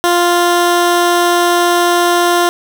15% pulse tone, 349.2 Hz, F4, in tune, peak -3 dBFS, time 0.04-2.49 s, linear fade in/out 0 ms, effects none

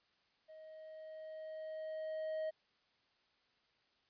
triangle tone with level ramp, 629 Hz, D#5, 19 cents sharp, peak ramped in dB -51 to -34 dBFS, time 0.48-2.51 s, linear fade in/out 20 ms, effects white hiss -75 dBFS RMS until 4.09 s + resampled to 11025 Hz

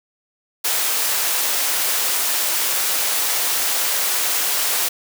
white high-pass noise, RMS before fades -20 dBFS, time 0.64-4.89 s, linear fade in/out 10 ms, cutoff 450 Hz, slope 12 dB/octave, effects none

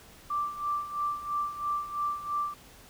sine tone with tremolo, 1174.7 Hz, D6, in tune, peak -26 dBFS, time 0.3-2.54 s, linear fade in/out 5 ms, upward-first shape sine, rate 3 Hz, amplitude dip 75%, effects pink hiss -53 dBFS RMS until 2.89 s

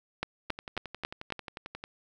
two click trains, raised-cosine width 0.3 ms, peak -14 / -23 dBFS, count 5 / 16, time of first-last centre 0.23-1.323 / 0.5-1.839 s, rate 3.66 / 11.2 Hz, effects none

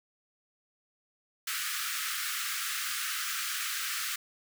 pink high-pass noise, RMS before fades -34 dBFS, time 1.47-4.16 s, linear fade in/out 5 ms, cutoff 1200 Hz, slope 96 dB/octave, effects none

